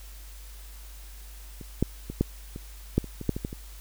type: clicks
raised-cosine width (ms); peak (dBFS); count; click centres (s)
3; -27 / -9 / -21 / -9 / -24 / -8 / -26 / -22 / -10 / -19 / -17 / -24; 12; 1.612 / 1.826 / 2.1 / 2.21 / 2.561 / 2.98 / 3.043 / 3.213 / 3.293 / 3.365 / 3.449 / 3.529
effects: added 50 Hz sine -42 dBFS peak until 3.8 s + white hiss -51 dBFS RMS until 3.8 s